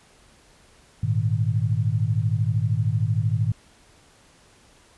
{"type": "chord", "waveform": "sine", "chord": "Ab suspended second", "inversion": "none", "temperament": "just", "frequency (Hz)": [103.83, 116.8, 155.74], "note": ["Ab2", "Bb2", "Eb3"], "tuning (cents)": [0, 4, 2], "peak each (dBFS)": [-23, -23, -27], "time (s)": [1.03, 3.52], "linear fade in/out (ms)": 5, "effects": ["pink hiss -55 dBFS RMS until 4.97 s", "resampled to 24000 Hz"]}